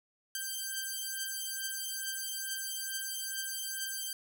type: beating tone pair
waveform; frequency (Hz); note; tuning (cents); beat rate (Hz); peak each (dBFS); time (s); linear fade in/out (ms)
5% pulse; 1568 / 1570.3; G6 / G6; 0 / +3; 2.3; -27 / -28; 0.35-4.13; 2
effects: none